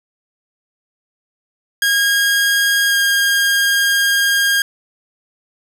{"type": "tone with pitch glide", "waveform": "sawtooth", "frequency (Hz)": [1630, 1617.8], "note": ["G#6", "G#6"], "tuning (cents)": [-33, -46], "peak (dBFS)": -9, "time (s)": [1.82, 4.62], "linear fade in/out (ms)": 2, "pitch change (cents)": -13, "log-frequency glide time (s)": [2.88, 2.95], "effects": []}